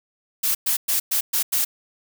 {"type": "noise bursts at uneven times", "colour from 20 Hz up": "blue", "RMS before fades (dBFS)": -21, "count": 6, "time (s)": [[0.43, 0.55], [0.66, 0.77], [0.88, 1], [1.11, 1.21], [1.33, 1.43], [1.52, 1.65]], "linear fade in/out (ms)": 10, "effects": []}